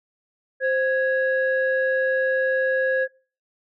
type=tone pair together; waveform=sine; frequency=523.3 / 1661.4 Hz; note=C5 / G#6; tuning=0 / 0 cents; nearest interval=octave + minor sixth; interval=2000 cents; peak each=-20 / -22 dBFS; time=0.6-3.08 s; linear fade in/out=50 ms; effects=noise-tail reverb RT60 0.4 s tail -25 dB re dry + tanh soft clip ceiling -12 dBFS